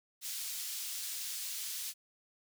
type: high-pass noise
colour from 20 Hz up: pink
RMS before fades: -40 dBFS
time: 0.21-1.94 s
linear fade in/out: 50 ms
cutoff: 4300 Hz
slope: 12 dB/octave
effects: none